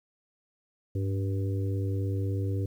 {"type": "harmonic tone with a mistuned harmonic", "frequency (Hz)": 96.5, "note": "G2", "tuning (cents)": -27, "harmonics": [1, 3, 4, 5], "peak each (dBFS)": [-27, -37, -39, -41], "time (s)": [0.95, 2.66], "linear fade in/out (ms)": 5, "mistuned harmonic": 1, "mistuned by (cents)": 63, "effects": ["10-bit"]}